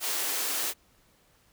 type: high-pass noise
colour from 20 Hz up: white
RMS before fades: -30 dBFS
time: 0-0.74 s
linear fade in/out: 50 ms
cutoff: 270 Hz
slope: 48 dB/octave
effects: pink hiss -64 dBFS RMS until 1.52 s